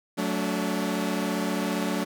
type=chord; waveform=sawtooth; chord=D major; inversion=first; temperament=equal with one note detuned; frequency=185 / 220 / 287.6 Hz; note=F#3 / A3 / D4; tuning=0 / 0 / -36 cents; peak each=-26 dBFS; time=0.17-2.05 s; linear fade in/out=20 ms; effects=none